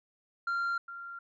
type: tone with echo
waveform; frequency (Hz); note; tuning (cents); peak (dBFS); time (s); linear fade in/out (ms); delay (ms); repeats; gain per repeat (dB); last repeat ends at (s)
sine; 1385; F6; -15; -26; 0.47-0.78; 5; 410; 1; -14; 1.19
effects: tanh soft clip ceiling -28 dBFS